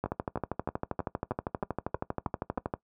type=two click trains; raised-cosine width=1 ms; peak=-18 / -16 dBFS; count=9 / 35; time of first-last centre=0.06-2.576 / 0.04-2.738 s; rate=3.18 / 12.6 Hz; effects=noise-tail reverb RT60 0.1 s tail -19 dB re dry + high-pass 60 Hz 12 dB/octave